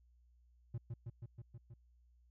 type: tone with echo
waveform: triangle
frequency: 116.54 Hz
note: A#2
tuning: in tune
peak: -36 dBFS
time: 0.74-0.78 s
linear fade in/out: 5 ms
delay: 160 ms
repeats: 6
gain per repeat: -2 dB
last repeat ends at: 1.74 s
effects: added 60 Hz sine -65 dBFS peak until 2.3 s